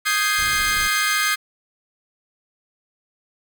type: chord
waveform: sawtooth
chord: Ab major seventh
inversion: second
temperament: equal with one note detuned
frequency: 1244.5 / 1568 / 1667.9 / 2093 Hz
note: Eb6 / G6 / Ab6 / C7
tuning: 0 / 0 / +7 / 0 cents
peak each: -20 / -21 / -22 / -19 dBFS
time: 0.05-1.36 s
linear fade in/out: 20 ms
type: noise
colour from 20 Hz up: brown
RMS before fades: -35 dBFS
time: 0.38-0.88 s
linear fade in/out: 5 ms
effects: none